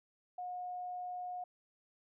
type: tone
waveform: sine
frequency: 722 Hz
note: F#5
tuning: 43 cents flat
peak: -39 dBFS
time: 0.38-1.44 s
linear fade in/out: 5 ms
effects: none